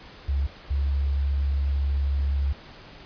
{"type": "tone pair in turn", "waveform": "sine", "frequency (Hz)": [69.3, 69.55], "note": ["C#2", "C#2"], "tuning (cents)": [0, 6], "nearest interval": "unison", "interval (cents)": 6, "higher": "second", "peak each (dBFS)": -21, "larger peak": "neither", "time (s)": [[0.28, 0.47], [0.7, 2.53]], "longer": "second", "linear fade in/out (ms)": 10, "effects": ["pink hiss -46 dBFS RMS until 3.05 s", "resampled to 11025 Hz"]}